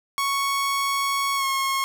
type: tone with pitch glide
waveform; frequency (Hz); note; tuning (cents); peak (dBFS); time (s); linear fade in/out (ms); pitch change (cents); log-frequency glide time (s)
sawtooth; 1108.7 to 1084; C#6 to C#6; 0 to -39; -18; 0.18-1.84; 0; -39; 1.36-1.45
effects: none